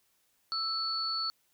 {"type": "tone pair together", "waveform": "sine", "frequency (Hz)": [1318.5, 4435], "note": ["E6", "C#8"], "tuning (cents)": [0, 0], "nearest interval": "octave + major sixth", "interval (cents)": 2100, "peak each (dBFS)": [-36, -31], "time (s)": [0.52, 1.3], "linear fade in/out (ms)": 0, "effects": ["white hiss -72 dBFS RMS until 1.53 s"]}